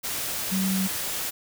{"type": "tone in noise", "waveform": "sine", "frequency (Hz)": 190.6, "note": "G3", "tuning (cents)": -48, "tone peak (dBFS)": -23, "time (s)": [0.51, 0.88], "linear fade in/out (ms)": 20, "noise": "white", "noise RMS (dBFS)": -30, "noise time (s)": [0.03, 1.31], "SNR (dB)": 4, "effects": []}